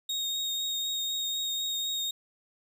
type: tone with vibrato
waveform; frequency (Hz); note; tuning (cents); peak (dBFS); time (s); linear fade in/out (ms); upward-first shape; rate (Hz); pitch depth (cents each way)
35% pulse; 3729; A#7; 0; -28; 0.09-2.11; 5; triangle; 4; 18
effects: none